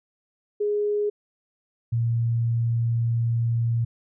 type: tone pair in turn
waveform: sine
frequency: 415 / 116.46 Hz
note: G#4 / A#2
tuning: -1 / -1 cents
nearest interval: octave + minor seventh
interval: 2200 cents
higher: first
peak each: -21 / -20 dBFS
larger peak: second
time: 0.6-1.1 / 1.92-3.85 s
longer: second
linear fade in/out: 10 ms
effects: none